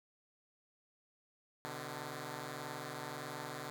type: tone pair together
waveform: 5% pulse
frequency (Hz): 127.31 / 149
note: C3 / D3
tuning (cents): -47 / +25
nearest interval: minor third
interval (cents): 272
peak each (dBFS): -34 / -33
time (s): 1.65-3.7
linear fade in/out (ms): 0
effects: 11-bit